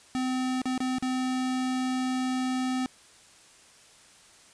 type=tone with dropouts; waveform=square; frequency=256.6 Hz; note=C4; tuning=34 cents flat; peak=-27 dBFS; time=0.15-2.86 s; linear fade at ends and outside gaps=0 ms; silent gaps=0.617-0.656 / 0.778-0.804 / 0.984-1.025 s; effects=white hiss -55 dBFS RMS until 4.53 s + resampled to 22050 Hz